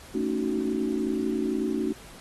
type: chord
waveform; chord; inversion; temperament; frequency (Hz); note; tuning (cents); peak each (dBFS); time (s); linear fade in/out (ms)
sine; D# half-diminished seventh; second; just; 224 / 280 / 311.1 / 373.4; A3 / C#4 / D#4 / F#4; +31 / +18 / 0 / +16; -30; 0.14-1.93; 10
effects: pink hiss -48 dBFS RMS until 2.2 s + AAC 32 kbps